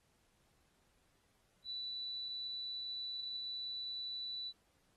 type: tone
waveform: sine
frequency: 3965 Hz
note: B7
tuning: 6 cents sharp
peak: -40 dBFS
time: 1.64-4.53 s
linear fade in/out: 50 ms
effects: pink hiss -75 dBFS RMS until 4.96 s + AAC 32 kbps